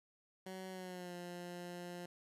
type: tone with pitch glide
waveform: 15% pulse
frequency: 187.7 to 176.14 Hz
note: F#3 to F3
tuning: +25 to +15 cents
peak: -39 dBFS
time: 0.46-2.06 s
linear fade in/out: 5 ms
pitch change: -110 cents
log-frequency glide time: 0.7-1.14 s
effects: resampled to 32000 Hz